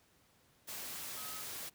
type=tone in noise; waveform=sine; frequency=1271 Hz; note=D#6; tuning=36 cents sharp; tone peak=-51 dBFS; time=1.16-1.43 s; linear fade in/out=20 ms; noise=white; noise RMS=-44 dBFS; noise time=0.67-1.7 s; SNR=-10 dB; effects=pink hiss -69 dBFS RMS until 1.74 s + high-pass 60 Hz 12 dB/octave